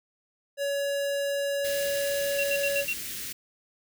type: tone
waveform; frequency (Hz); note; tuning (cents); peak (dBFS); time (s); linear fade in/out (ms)
square; 563; C#5; +27; -27; 0.57-2.86; 50
type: band-stop noise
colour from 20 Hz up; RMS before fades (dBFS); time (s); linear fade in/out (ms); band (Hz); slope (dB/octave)
white; -36; 1.64-3.33; 10; 420 to 1600; 24
type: tone bursts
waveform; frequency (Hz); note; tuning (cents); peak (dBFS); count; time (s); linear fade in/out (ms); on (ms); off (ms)
sine; 2742; F7; -32; -26; 5; 2.38-2.936; 10; 60; 64
effects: none